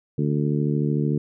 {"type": "harmonic tone", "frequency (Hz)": 73.42, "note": "D2", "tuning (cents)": 0, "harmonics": [2, 3, 4, 5, 6], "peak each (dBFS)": [-22, -26, -28, -30, -32], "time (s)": [0.18, 1.18], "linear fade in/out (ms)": 5, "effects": []}